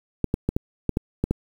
clicks, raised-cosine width 3 ms, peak -8 dBFS, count 8, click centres 0.243 / 0.341 / 0.49 / 0.565 / 0.893 / 0.971 / 1.24 / 1.31 s, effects 7-bit

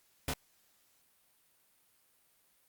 pink noise with echo, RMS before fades -34 dBFS, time 0.28-0.31 s, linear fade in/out 2 ms, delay 27 ms, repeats 1, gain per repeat -2 dB, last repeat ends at 0.337 s, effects white hiss -70 dBFS RMS until 2.68 s + Opus 48 kbps

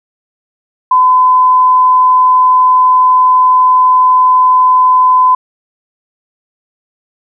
sine tone, 1014 Hz, B5, 45 cents sharp, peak -4 dBFS, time 0.91-5.35 s, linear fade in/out 5 ms, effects none

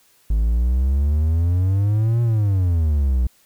triangle exponential two-way sweep, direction up then down, 51.91 to 119.4 to 59.7 Hz, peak -13 dBFS, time 0.3-3.27 s, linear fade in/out 5 ms, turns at 2.22 s, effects white hiss -57 dBFS RMS until 3.45 s

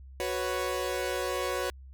sawtooth chord, F# suspended fourth, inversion none, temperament equal, 370 / 493.9 / 554.4 Hz, F#4 / B4 / C#5, 0 / 0 / 0 cents, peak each -30 dBFS, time 0.2-1.7 s, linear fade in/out 0 ms, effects added 66 Hz sine -45 dBFS peak until 1.93 s

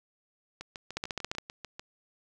two click trains, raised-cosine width 0.2 ms, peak -23 / -15 dBFS, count 9 / 7, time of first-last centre 0.61-1.795 / 0.97-1.384 s, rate 6.75 / 14.5 Hz, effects none

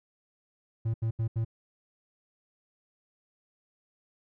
triangle tone bursts, 113 Hz, A2, 47 cents sharp, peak -24 dBFS, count 4, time 0.85-1.448 s, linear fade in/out 10 ms, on 91 ms, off 78 ms, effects none

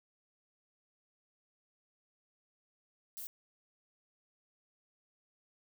violet noise, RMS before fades -44 dBFS, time 3.17-3.27 s, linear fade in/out 0 ms, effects none

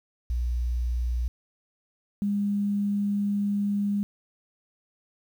sine tone pair in turn, 60.2 / 203 Hz, B1 / G#3, -44 / -39 cents, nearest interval octave + major sixth, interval 2105 cents, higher second, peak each -24 / -23 dBFS, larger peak second, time 0.3-1.28 / 2.22-4.03 s, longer second, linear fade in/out 0 ms, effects 9-bit

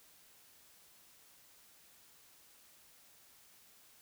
silence, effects white hiss -63 dBFS RMS until 4.01 s

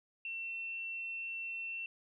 sine tone, 2701 Hz, E7, 42 cents sharp, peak -38 dBFS, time 0.25-1.86 s, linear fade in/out 2 ms, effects none

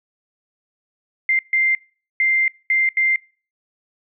sine tone bursts at uneven times, 2093 Hz, C7, in tune, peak -14 dBFS, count 5, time 1.29-1.39 / 1.53-1.75 / 2.2-2.48 / 2.7-2.89 / 2.97-3.16 s, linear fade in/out 2 ms, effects noise-tail reverb RT60 0.4 s tail -26 dB re dry

